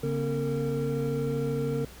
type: tone cluster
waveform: triangle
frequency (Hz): 140.8 / 235.5 / 268.5 / 458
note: C#3 / A#3 / C4 / A#4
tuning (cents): +27 / +18 / +45 / -31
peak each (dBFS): -28 / -33 / -34 / -28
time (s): 0.03-1.85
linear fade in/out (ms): 5
effects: added 60 Hz sine -49 dBFS peak until 2 s + pink hiss -49 dBFS RMS until 2 s